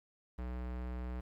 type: tone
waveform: square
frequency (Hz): 61.74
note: B1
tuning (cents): 0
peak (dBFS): -39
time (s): 0.38-1.21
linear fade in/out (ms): 10
effects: low-pass 2000 Hz 12 dB/octave + 11-bit